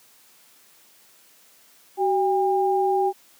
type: tone pair together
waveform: sine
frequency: 379 / 803 Hz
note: F#4 / G5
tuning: +42 / +41 cents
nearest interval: octave + minor second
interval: 1299 cents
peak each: -21 dBFS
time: 1.97-3.13 s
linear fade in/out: 50 ms
effects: white hiss -55 dBFS RMS until 3.39 s + high-pass 150 Hz 12 dB/octave